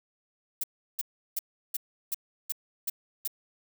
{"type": "noise bursts", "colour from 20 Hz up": "violet", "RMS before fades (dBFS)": -30, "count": 8, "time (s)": [0.61, 3.276], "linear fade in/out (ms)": 5, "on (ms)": 27, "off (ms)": 350, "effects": []}